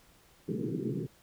pink band-pass noise, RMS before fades -34 dBFS, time 0.48-1.07 s, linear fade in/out 10 ms, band 120 to 450 Hz, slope 96 dB/octave, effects pink hiss -62 dBFS RMS until 1.22 s

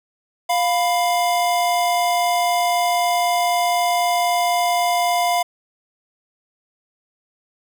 square tone pair together, 702.3 / 992 Hz, F5 / B5, +10 / +7 cents, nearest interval tritone, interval 597 cents, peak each -18 / -24 dBFS, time 0.49-5.43 s, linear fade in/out 10 ms, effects none

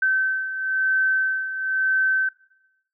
sine beating tone pair, 1539 / 1540 Hz, G6 / G6, -32 / -31 cents, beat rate 1 Hz, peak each -26 / -20 dBFS, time 0.02-2.29 s, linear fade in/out 5 ms, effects noise-tail reverb RT60 1.0 s tail -22 dB re dry

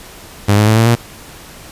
sawtooth tone with pitch steps, 102.2 / 105.87 / 109.66 / 113.59 / 117.67 Hz, G#2 / G#2 / A2 / A#2 / A#2, -27 / +34 / -5 / -44 / +17 cents, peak -4 dBFS, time 0.48-0.955 s, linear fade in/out 10 ms, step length 95 ms, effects pink hiss -36 dBFS RMS until 1.71 s + resampled to 32000 Hz

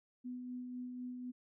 sine tone with tremolo, 249.1 Hz, B3, 15 cents sharp, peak -40 dBFS, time 0.24-1.32 s, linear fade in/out 20 ms, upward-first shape sine, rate 4 Hz, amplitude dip 30%, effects none

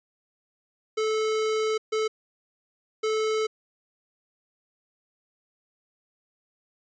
square tone bursts at uneven times, 435.7 Hz, A4, 17 cents flat, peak -24 dBFS, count 3, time 0.97-1.78 / 1.92-2.08 / 3.03-3.47 s, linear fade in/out 10 ms, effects resampled to 16000 Hz

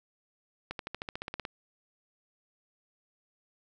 accelerating click train, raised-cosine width 0.3 ms, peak -20 dBFS, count 12, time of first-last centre 0.71-1.452 s, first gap 82 ms, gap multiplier 0.96, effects none

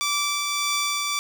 10% pulse tone with tremolo, 1163 Hz, D6, 17 cents flat, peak -13 dBFS, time 0.01-1.19 s, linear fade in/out 0 ms, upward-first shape triangle, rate 1.7 Hz, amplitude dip 30%, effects none

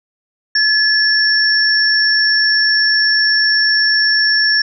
sine tone pair together, 1716 / 5448 Hz, A6 / F8, -44 / -44 cents, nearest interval octave + minor sixth, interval 2000 cents, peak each -13 dBFS, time 0.55-4.62 s, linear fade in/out 5 ms, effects none

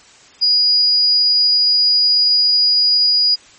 sine tone, 4900 Hz, D#8, 27 cents flat, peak -10 dBFS, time 0.41-3.36 s, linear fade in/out 20 ms, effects white hiss -45 dBFS RMS until 3.58 s + MP3 32 kbps

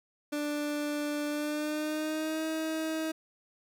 30% pulse tone with pitch glide, 294.7 to 317.7 Hz, D4 to D#4, +6 to +36 cents, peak -28 dBFS, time 0.32-3.12 s, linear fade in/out 10 ms, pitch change +130 cents, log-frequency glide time 1.28-2.46 s, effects none

